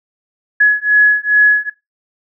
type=beating tone pair; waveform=sine; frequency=1688 / 1690.4 Hz; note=G#6 / G#6; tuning=+28 / +30 cents; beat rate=2.4 Hz; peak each=-11 dBFS; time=0.6-1.7 s; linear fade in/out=10 ms; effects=noise-tail reverb RT60 0.2 s tail -20 dB re dry